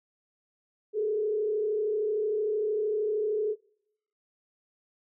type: tone with frequency modulation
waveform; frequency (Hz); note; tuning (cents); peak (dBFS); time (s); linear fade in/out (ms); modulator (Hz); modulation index
sine; 425.6; G#4; +42; -25; 0.93-3.56; 50; 33.1; 0.59
effects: noise-tail reverb RT60 0.8 s tail -25 dB re dry